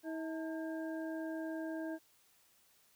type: harmonic tone with a mistuned harmonic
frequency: 321 Hz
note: E4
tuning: 46 cents flat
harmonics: 1 / 2 / 3 / 5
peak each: -39 / -44 / -54 / -50 dBFS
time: 0.03-1.99 s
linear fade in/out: 50 ms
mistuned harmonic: 3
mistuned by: -120 cents
effects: white hiss -69 dBFS RMS until 2.95 s